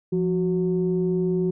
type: tone pair together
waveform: sine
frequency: 173.56 / 370 Hz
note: F3 / F#4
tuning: -10 / 0 cents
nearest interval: octave + minor second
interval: 1310 cents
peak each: -22 dBFS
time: 0.12-1.51 s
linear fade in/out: 10 ms
effects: tanh soft clip ceiling -13 dBFS

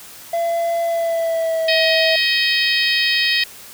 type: tone with pitch glide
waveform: triangle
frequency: 677 to 647.2 Hz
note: E5 to E5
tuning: +46 to -32 cents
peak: -15 dBFS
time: 0.33-2.16 s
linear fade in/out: 5 ms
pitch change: -78 cents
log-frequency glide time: 0.81-1.68 s
type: harmonic tone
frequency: 631 Hz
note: D#5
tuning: 24 cents sharp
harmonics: 3 / 4 / 5 / 6 / 7 / 8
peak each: -20 / -21 / -22 / -23 / -23 / -24 dBFS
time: 1.68-3.44 s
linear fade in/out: 5 ms
effects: white hiss -39 dBFS RMS until 3.73 s

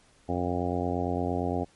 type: harmonic tone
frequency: 88.7 Hz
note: F2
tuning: 27 cents sharp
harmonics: 1 / 2 / 3 / 4 / 5 / 6 / 7 / 8 / 9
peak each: -33 / -35 / -32 / -35 / -35 / -38 / -38 / -35 / -37 dBFS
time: 0.28-1.65 s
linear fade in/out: 20 ms
effects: pink hiss -61 dBFS RMS until 1.75 s + MP3 48 kbps

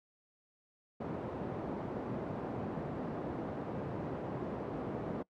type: band-pass noise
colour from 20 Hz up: pink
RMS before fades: -39 dBFS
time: 1-5.23 s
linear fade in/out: 10 ms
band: 150 to 690 Hz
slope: 12 dB/octave
effects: noise-tail reverb RT60 0.1 s tail -22 dB re dry + MP3 96 kbps

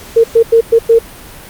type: tone bursts at uneven times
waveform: sine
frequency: 457.9 Hz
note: A#4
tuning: 31 cents flat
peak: -3 dBFS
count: 5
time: 0.16-0.24 / 0.35-0.43 / 0.52-0.61 / 0.72-0.79 / 0.89-0.99 s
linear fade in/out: 10 ms
effects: pink hiss -33 dBFS RMS until 1.49 s + Opus 48 kbps

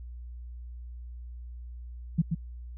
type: tone with echo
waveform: sine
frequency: 164.81 Hz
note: E3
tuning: in tune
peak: -19 dBFS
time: 2.18-2.22 s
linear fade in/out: 10 ms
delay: 130 ms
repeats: 1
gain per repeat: -5 dB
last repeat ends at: 2.35 s
effects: added 60 Hz sine -39 dBFS peak until 2.77 s

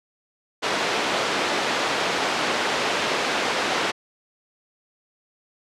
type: band-pass noise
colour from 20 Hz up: pink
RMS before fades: -24 dBFS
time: 0.62-3.92 s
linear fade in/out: 20 ms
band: 380 to 4300 Hz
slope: 12 dB/octave
effects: low-pass 10000 Hz 12 dB/octave

